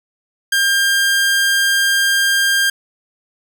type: tone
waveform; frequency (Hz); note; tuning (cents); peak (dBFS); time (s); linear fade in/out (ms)
sawtooth; 1600; G6; +35; -9; 0.52-2.7; 5
effects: none